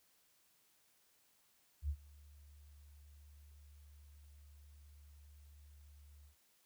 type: tone with ADSR envelope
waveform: sine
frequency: 72.6 Hz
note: D2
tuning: 19 cents flat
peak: -33 dBFS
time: 1.82-6.36 s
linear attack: 70 ms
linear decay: 67 ms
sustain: -24 dB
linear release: 110 ms
effects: white hiss -73 dBFS RMS until 6.65 s